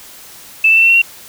sine tone with pitch steps, 2637 / 2658 / 2680 / 2702 / 2724 / 2746 Hz, E7 / E7 / E7 / E7 / F7 / F7, 0 / +14 / +28 / +42 / -44 / -30 cents, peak -6 dBFS, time 0.64-1.018 s, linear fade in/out 5 ms, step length 63 ms, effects white hiss -37 dBFS RMS until 1.28 s

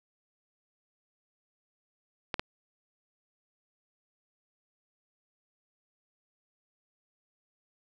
clicks, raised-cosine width 0.3 ms, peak -14 dBFS, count 2, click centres 2.342 / 2.395 s, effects none

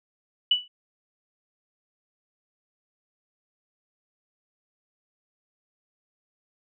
sine tone with exponential decay, 2960 Hz, F#7, in tune, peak -14 dBFS, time 0.51-0.68 s, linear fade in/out 5 ms, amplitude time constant 36 ms, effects none

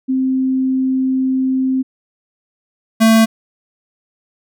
sine / square tone pair in turn, 261.6 / 223.5 Hz, C4 / A3, 0 / +27 cents, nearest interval minor third, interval 273 cents, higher first, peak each -13 / -8 dBFS, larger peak second, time 0.08-1.83 / 3-3.26 s, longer first, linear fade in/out 20 ms, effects none

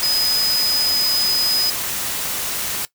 sine tone in noise, 5010 Hz, D#8, 11 cents sharp, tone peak -16 dBFS, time 0.03-1.7 s, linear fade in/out 0 ms, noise white, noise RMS -24 dBFS, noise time 0-2.85 s, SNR +5 dB, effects noise-tail reverb RT60 0.1 s tail -18 dB re dry

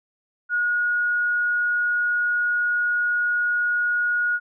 sine tone, 1446 Hz, F#6, 40 cents flat, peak -19 dBFS, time 0.49-4.4 s, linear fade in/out 50 ms, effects none

